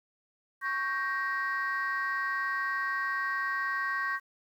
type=chord; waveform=sine; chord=G diminished; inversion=second; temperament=equal with one note detuned; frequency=1108.7 / 1568 / 1882 Hz; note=Db6 / G6 / Bb6; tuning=0 / 0 / +16 cents; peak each=-32 dBFS; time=0.61-4.2 s; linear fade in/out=50 ms; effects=tanh soft clip ceiling -23 dBFS + 10-bit